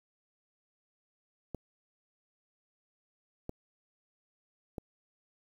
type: clicks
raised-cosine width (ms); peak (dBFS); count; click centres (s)
2; -24; 3; 1.547 / 3.494 / 4.782
effects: 9-bit